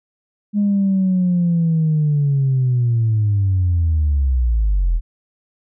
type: linear sweep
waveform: sine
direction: down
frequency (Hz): 207.7 to 38.89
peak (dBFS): -12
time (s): 0.53-5.01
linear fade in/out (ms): 50
effects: tanh soft clip ceiling -10 dBFS